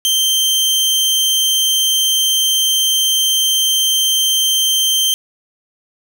sawtooth tone, 3136 Hz, G7, in tune, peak -9 dBFS, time 0.05-5.14 s, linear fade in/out 0 ms, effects none

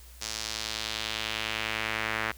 sawtooth tone with band-pass filter sweep, 110 Hz, A2, in tune, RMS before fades -33 dBFS, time 0.21-2.32 s, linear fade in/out 10 ms, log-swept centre 5800 to 1800 Hz, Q 1.7, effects added 60 Hz sine -48 dBFS peak until 2.37 s + white hiss -54 dBFS RMS until 2.37 s

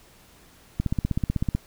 click train, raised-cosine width 5 ms, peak -11 dBFS, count 13, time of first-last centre 0.8-1.55 s, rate 16 Hz, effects pink hiss -54 dBFS RMS until 1.66 s

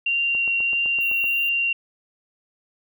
sine tone with vibrato, 2764 Hz, F7, 19 cents flat, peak -19 dBFS, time 0.06-1.73 s, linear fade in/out 5 ms, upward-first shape triangle, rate 1.6 Hz, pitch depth 9 cents each way
click train, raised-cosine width 1 ms, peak -26 dBFS, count 8, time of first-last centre 0.35-1.242 s, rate 7.85 Hz
white high-pass noise, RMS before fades -38 dBFS, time 1.01-1.49 s, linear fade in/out 0 ms, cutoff 12000 Hz, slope 96 dB/octave
effects none

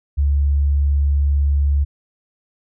sine tone, 71.1 Hz, C#2, 45 cents sharp, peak -13 dBFS, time 0.17-1.85 s, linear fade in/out 20 ms, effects none

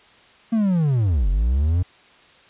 triangle linear two-way sweep, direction down then up, 232.2 to 42.99 to 92.4 Hz, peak -14 dBFS, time 0.52-1.83 s, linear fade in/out 10 ms, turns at 1.29 s, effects white hiss -51 dBFS RMS until 2.49 s + resampled to 8000 Hz

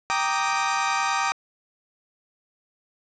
30% pulse chord, Eb major seventh, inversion first, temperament equal, 784 / 932.3 / 1174.7 / 1244.5 Hz, G5 / Bb5 / D6 / Eb6, 0 / 0 / 0 / 0 cents, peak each -25 dBFS, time 0.1-1.32 s, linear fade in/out 0 ms, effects resampled to 16000 Hz + 7-bit

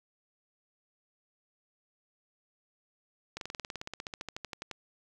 slowing click train, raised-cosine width 0.2 ms, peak -21 dBFS, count 22, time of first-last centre 3.37-4.713 s, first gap 42 ms, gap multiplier 1.04, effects 9-bit

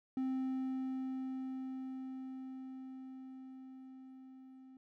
triangle tone with level ramp, 261.6 Hz, C4, in tune, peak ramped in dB -31 to -52 dBFS, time 0.17-4.77 s, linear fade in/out 2 ms, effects none

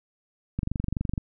click train, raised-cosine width 5 ms, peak -15 dBFS, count 15, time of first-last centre 0.59-1.178 s, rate 23.8 Hz, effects none

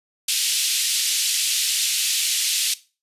pink band-pass noise, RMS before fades -22 dBFS, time 0.28-2.74 s, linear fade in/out 5 ms, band 2900 to 12000 Hz, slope 24 dB/octave, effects noise-tail reverb RT60 0.3 s tail -17 dB re dry + resampled to 32000 Hz

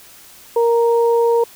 sine tone pair together, 467.2 / 932.3 Hz, A#4 / A#5, +4 / 0 cents, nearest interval octave, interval 1196 cents, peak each -12 / -20 dBFS, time 0.56-1.44 s, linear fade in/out 5 ms, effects white hiss -43 dBFS RMS until 1.55 s

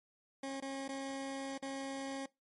20% pulse tone with dropouts, 271.4 Hz, C#4, 36 cents flat, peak -34 dBFS, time 0.43-2.26 s, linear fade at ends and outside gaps 5 ms, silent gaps 0.603-0.622 / 0.88-0.889 / 1.579-1.624 s, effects noise-tail reverb RT60 0.2 s tail -21 dB re dry + MP3 48 kbps

